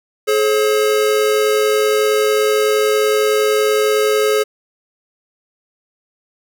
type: tone pair together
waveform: square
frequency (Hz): 426.2 / 537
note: G#4 / C5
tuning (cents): +45 / +45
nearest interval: major third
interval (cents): 400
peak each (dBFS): -14 / -20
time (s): 0.27-4.44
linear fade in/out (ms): 20
effects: none